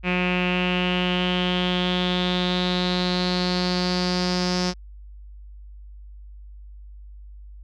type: tone with low-pass filter sweep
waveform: sawtooth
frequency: 180.3 Hz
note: F#3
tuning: 45 cents flat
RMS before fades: -23 dBFS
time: 0.03-4.74 s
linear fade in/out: 50 ms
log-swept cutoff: 2500 to 5300 Hz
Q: 6.6
effects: added 50 Hz sine -39 dBFS peak until 7.63 s